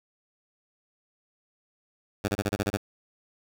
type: tone bursts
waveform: 10% pulse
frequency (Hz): 101.8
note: G#2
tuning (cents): -34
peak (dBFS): -16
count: 8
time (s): 2.24-2.771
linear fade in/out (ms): 5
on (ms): 41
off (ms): 29
effects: none